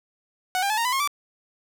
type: tone with pitch steps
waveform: sawtooth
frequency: 740 / 797.7 / 859.9 / 927 / 999.3 / 1077.2 / 1161.2 Hz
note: F#5 / G5 / A5 / A#5 / B5 / C#6 / D6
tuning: 0 / +30 / -40 / -10 / +20 / -50 / -20 cents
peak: -18 dBFS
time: 0.55-1.075 s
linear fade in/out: 0 ms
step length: 75 ms
effects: none

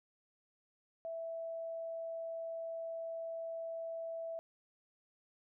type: tone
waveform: sine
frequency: 659.3 Hz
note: E5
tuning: in tune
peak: -39 dBFS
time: 1.05-4.39 s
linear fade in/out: 0 ms
effects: none

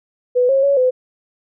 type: tone with pitch steps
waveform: sine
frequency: 496.1 / 541 / 560 / 508 Hz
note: B4 / C#5 / C#5 / B4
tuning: +8 / -42 / +18 / +49 cents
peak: -11 dBFS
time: 0.35-0.91 s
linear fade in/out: 20 ms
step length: 140 ms
effects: none

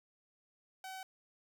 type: tone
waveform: sawtooth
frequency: 759 Hz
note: F#5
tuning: 44 cents sharp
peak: -40 dBFS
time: 0.84-1.03 s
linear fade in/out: 2 ms
effects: none

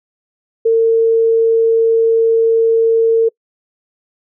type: tone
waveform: sine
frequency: 453.8 Hz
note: A#4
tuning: 47 cents flat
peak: -8 dBFS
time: 0.65-3.29 s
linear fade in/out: 10 ms
effects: noise-tail reverb RT60 0.1 s tail -26 dB re dry

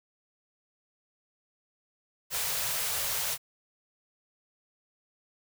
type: band-stop noise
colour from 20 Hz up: white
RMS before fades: -31 dBFS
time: 2.3-3.38 s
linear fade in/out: 50 ms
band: 170 to 420 Hz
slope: 48 dB/octave
effects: none

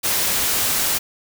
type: noise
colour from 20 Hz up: white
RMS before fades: -20 dBFS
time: 0.03-0.99 s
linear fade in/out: 20 ms
effects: none

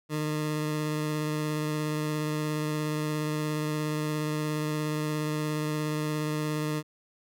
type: tone with vibrato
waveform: 20% pulse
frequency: 152.5 Hz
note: D#3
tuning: 34 cents flat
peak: -23 dBFS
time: 0.09-6.83 s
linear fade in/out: 50 ms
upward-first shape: sine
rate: 17 Hz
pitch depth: 12 cents each way
effects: none

